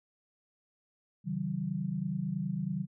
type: tone cluster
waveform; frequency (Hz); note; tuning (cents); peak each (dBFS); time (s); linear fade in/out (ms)
sine; 138 / 161 / 190.3; C#3 / E3 / F#3; -7 / -41 / +49; -38 / -35 / -34; 1.24-2.87; 50
effects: none